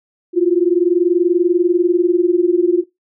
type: tone pair together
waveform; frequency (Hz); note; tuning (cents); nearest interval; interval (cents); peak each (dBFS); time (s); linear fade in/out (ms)
sine; 341.9 / 362.2; F4 / F#4; -37 / -37; minor second; 100; -14; 0.33-2.84; 50
effects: noise-tail reverb RT60 0.2 s tail -22 dB re dry